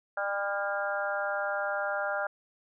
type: harmonic tone with a mistuned harmonic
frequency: 200 Hz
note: G3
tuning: 35 cents sharp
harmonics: 3 / 4 / 5 / 6 / 7 / 8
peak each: -33 / -35 / -43 / -42 / -33 / -38 dBFS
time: 0.17-2.27 s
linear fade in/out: 5 ms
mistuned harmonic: 8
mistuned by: +22 cents
effects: none